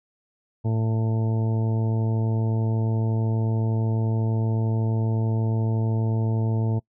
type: harmonic tone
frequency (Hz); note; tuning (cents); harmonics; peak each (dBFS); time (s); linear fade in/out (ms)
111.7; A2; +27; 1 / 2 / 3 / 4 / 5 / 6 / 7 / 8; -21 / -30 / -35 / -35 / -43 / -40 / -48 / -41; 0.64-6.8; 20
effects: noise-tail reverb RT60 0.1 s tail -25 dB re dry